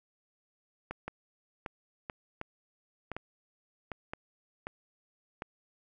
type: two click trains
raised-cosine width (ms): 0.5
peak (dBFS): -22 / -22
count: 4 / 7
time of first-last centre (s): 1.08-4.135 / 0.91-5.421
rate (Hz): 0.982 / 1.33
effects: none